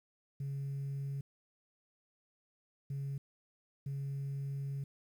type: tone bursts at uneven times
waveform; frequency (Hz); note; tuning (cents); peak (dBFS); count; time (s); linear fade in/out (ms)
sine; 138.59; C#3; 0; -34; 3; 0.4-1.21 / 2.9-3.18 / 3.86-4.84; 5
effects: tanh soft clip ceiling -34 dBFS + 11-bit